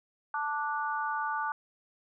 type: harmonic tone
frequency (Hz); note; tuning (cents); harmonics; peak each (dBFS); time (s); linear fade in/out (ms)
293.7; D4; 0; 3 / 4 / 5; -33 / -34 / -35; 0.34-1.52; 2
effects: none